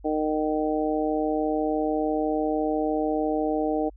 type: harmonic tone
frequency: 153.9 Hz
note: D#3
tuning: 19 cents flat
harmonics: 2 / 3 / 4 / 5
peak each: -26 / -28 / -29 / -30 dBFS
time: 0.04-3.9 s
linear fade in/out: 20 ms
effects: added 50 Hz sine -45 dBFS peak until 3.96 s